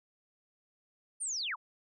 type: linear sweep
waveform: sine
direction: down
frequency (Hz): 9370 to 806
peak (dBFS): -33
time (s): 1.2-1.56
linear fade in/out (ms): 20
effects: none